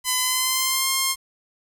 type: tone with pitch glide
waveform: 5% pulse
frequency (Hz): 1013 to 1064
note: B5 to C6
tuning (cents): +44 to +29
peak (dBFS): -8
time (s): 0.04-1.16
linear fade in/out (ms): 50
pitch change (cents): +85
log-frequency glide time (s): 0.21-0.89
effects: 8-bit